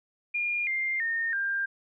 sine tone with pitch steps, 2417 / 2104 / 1831.7 / 1594.6 Hz, D7 / C7 / A#6 / G6, +49 / +9 / -31 / +29 cents, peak -26 dBFS, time 0.34-1.66 s, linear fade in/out 10 ms, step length 330 ms, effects none

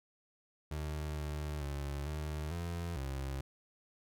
30% pulse tone with pitch steps, 75.8 / 74.7 / 70.8 / 75.9 / 85.5 / 67.6 Hz, D#2 / D2 / C#2 / D#2 / F2 / C#2, -45 / +30 / +37 / -42 / -36 / -43 cents, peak -34 dBFS, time 0.71-3.41 s, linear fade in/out 5 ms, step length 450 ms, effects none

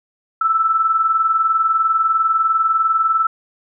sine tone pair together, 1318.5 / 1338.5 Hz, E6 / E6, 0 / +26 cents, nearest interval unison, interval 26 cents, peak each -14 / -21 dBFS, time 0.41-3.27 s, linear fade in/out 5 ms, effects none

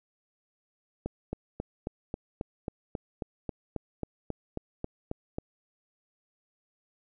click train, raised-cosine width 2 ms, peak -19 dBFS, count 17, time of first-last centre 1.06-5.384 s, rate 3.7 Hz, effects none

